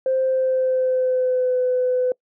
sine tone with pitch glide, 523.3 to 503.7 Hz, C5 to B4, 0 to +34 cents, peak -16 dBFS, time 0.06-2.12 s, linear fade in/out 2 ms, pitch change -66 cents, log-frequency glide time 0.24-1.58 s, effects noise-tail reverb RT60 0.1 s tail -25 dB re dry + tanh soft clip ceiling -12 dBFS

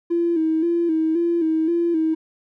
triangle tone with vibrato, 329.7 Hz, E4, in tune, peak -13 dBFS, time 0.1-2.15 s, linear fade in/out 20 ms, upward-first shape square, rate 1.9 Hz, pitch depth 58 cents each way, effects tanh soft clip ceiling -15 dBFS

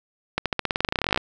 accelerating click train, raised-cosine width 0.3 ms, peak -6 dBFS, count 22, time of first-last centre 0.38-1.175 s, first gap 77 ms, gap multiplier 0.92, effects none

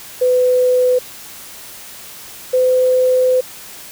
sine tone pair in turn, 502 / 509 Hz, B4 / C5, +28 / -48 cents, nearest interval unison, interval 24 cents, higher second, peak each -10 dBFS, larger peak neither, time 0.21-0.99 / 2.53-3.41 s, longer second, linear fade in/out 10 ms, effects white hiss -35 dBFS RMS until 3.91 s

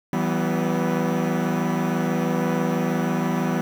sawtooth chord, E minor, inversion none, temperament equal with one note detuned, 164.81 / 190.97 / 246.9 Hz, E3 / G3 / B3, 0 / -45 / 0 cents, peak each -21 dBFS, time 0.13-3.61 s, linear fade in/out 2 ms, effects low-pass 2000 Hz 12 dB/octave + 7-bit

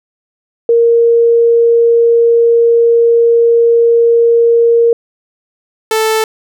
sine / sawtooth tone pair in turn, 466.2 / 440 Hz, A#4 / A4, 0 / 0 cents, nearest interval minor second, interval 100 cents, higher first, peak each -5 / -6 dBFS, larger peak first, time 0.69-4.93 / 5.91-6.24 s, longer first, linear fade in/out 2 ms, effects none

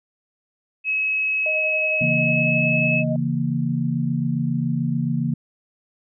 sine tone with pitch glide, 2567 to 2586 Hz, E7 to E7, -47 to -34 cents, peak -19 dBFS, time 0.84-3.04 s, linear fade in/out 50 ms, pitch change +13 cents, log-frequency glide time 1.94-2.69 s
sine tone with tremolo, 622.3 Hz, D#5, in tune, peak -24 dBFS, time 1.46-3.16 s, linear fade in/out 2 ms, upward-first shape sine, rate 11 Hz, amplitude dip 35%
sine chord, A# diminished, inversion first, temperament equal with one note detuned, 137.71 / 164.81 / 233.1 Hz, C#3 / E3 / A#3, -11 / 0 / 0 cents, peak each -24 dBFS, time 2.01-5.34 s, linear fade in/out 5 ms
effects none

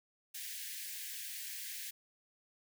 white high-pass noise, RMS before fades -44 dBFS, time 0.34-1.91 s, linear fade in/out 10 ms, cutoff 1600 Hz, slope 96 dB/octave, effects none

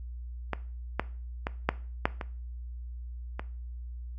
clicks, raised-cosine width 0.5 ms, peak -14 / -11 / -15 / -8 / -8 / -19 / -19 dBFS, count 7, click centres 0.533 / 0.996 / 1.469 / 1.69 / 2.055 / 2.212 / 3.395 s, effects noise-tail reverb RT60 0.4 s tail -18 dB re dry + added 60 Hz sine -37 dBFS peak until 4.18 s

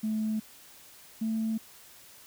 sine tone pair in turn, 217 / 221.6 Hz, A3 / A3, -24 / +13 cents, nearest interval unison, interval 37 cents, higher second, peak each -26 dBFS, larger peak neither, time 0.03-0.4 / 1.21-1.58 s, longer neither, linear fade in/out 10 ms, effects tanh soft clip ceiling -23 dBFS + white hiss -53 dBFS RMS until 2.26 s

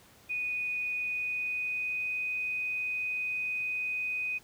sine tone with pitch glide, 2478 to 2497 Hz, D#7 to D#7, -8 to +6 cents, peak -30 dBFS, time 0.29-4.39 s, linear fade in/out 20 ms, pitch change +14 cents, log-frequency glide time 0.95-2.12 s, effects pink hiss -58 dBFS RMS until 4.43 s + high-pass 60 Hz 12 dB/octave

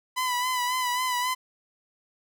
sawtooth tone with vibrato, 1000 Hz, B5, 21 cents sharp, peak -21 dBFS, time 0.16-1.35 s, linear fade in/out 20 ms, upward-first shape sine, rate 3.7 Hz, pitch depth 41 cents each way, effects none

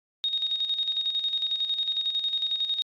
sine tone with tremolo, 3729 Hz, A#7, in tune, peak -23 dBFS, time 0.24-2.82 s, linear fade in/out 0 ms, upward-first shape square, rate 11 Hz, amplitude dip 55%, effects AAC 48 kbps

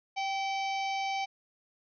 harmonic tone with a mistuned harmonic, 769 Hz, G5, 33 cents flat, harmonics 1 / 3 / 4 / 5 / 6 / 7 / 8, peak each -31 / -37 / -43 / -48 / -47 / -48 / -50 dBFS, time 0.16-1.26 s, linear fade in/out 20 ms, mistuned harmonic 1, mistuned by +28 cents, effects none

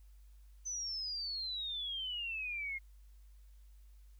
sine exponential sweep, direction down, 6140 to 2117 Hz, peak -37 dBFS, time 0.65-2.79 s, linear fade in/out 20 ms, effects added 50 Hz sine -55 dBFS peak until 4.19 s + white hiss -75 dBFS RMS until 4.19 s

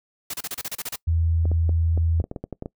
white noise bursts, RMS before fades -30 dBFS, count 10, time 0.3-0.959 s, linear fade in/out 5 ms, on 38 ms, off 31 ms
sine tone, 82.41 Hz, E2, in tune, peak -18 dBFS, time 1.07-2.22 s, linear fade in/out 10 ms
clicks, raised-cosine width 2 ms, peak -18 dBFS, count 12, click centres 1.455 / 1.516 / 1.693 / 1.976 / 2.201 / 2.241 / 2.314 / 2.362 / 2.44 / 2.527 / 2.624 / 2.659 s
effects noise-tail reverb RT60 0.1 s tail -23 dB re dry

